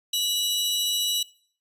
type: tone pair together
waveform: sawtooth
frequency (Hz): 2938 / 3922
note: F#7 / B7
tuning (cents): -13 / -13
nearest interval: perfect fourth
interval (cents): 500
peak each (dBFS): -23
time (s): 0.13-1.23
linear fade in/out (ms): 5
effects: noise-tail reverb RT60 0.5 s tail -20 dB re dry + resampled to 32000 Hz